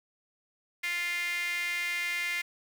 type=tone with high-pass filter; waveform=sawtooth; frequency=349.2 Hz; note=F4; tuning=in tune; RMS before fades=-32 dBFS; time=0.83-2.42 s; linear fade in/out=10 ms; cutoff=2100 Hz; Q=6.4; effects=9-bit